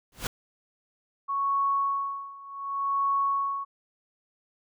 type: noise with exponential growth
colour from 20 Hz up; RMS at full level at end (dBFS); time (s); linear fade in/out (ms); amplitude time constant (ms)
pink; -26; 0.12-0.27; 2; 32
type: tone with tremolo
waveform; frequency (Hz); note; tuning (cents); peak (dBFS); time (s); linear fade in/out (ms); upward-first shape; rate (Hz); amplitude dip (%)
sine; 1108.7; C#6; 0; -22; 1.28-3.65; 20; sine; 0.67; 90
effects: none